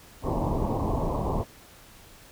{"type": "low-pass noise", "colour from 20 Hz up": "pink", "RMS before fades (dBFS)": -27, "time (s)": [0.22, 1.45], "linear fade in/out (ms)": 50, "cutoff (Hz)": 1100, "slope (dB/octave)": 96, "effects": ["pink hiss -51 dBFS RMS until 2.31 s"]}